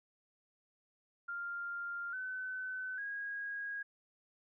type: tone with pitch steps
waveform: sine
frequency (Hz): 1396.9 / 1514.6 / 1642.1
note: F6 / F#6 / G#6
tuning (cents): 0 / +40 / -20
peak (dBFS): -38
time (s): 1.28-3.83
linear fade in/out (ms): 10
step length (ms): 850
effects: none